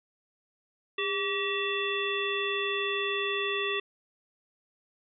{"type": "harmonic tone with a mistuned harmonic", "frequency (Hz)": 383.8, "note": "G4", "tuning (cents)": -37, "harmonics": [1, 3, 5, 7, 9], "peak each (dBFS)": [-32, -36, -35, -33, -35], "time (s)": [0.98, 3.8], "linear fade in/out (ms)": 5, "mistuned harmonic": 1, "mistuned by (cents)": 83, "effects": []}